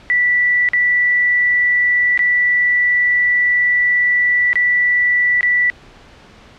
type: tone with dropouts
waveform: sine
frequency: 1963 Hz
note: B6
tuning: 11 cents flat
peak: -11 dBFS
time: 0.1-5.7 s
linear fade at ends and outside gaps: 0 ms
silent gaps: 0.688-0.734 / 2.176-2.192 / 4.531-4.556 / 5.409-5.43 s
effects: pink hiss -43 dBFS RMS until 6.58 s + low-pass 4000 Hz 12 dB/octave